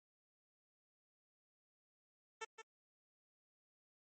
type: tone with echo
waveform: 10% pulse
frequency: 445.1 Hz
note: A4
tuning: 20 cents sharp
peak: -34 dBFS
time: 2.41-2.45 s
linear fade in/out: 10 ms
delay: 170 ms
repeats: 1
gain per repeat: -8 dB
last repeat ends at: 2.62 s
effects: MP3 32 kbps